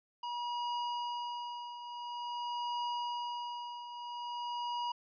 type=tone with tremolo; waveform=square; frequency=961 Hz; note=B5; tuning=48 cents flat; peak=-34 dBFS; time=0.23-4.92 s; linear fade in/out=5 ms; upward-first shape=triangle; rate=0.48 Hz; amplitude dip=70%; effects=resampled to 11025 Hz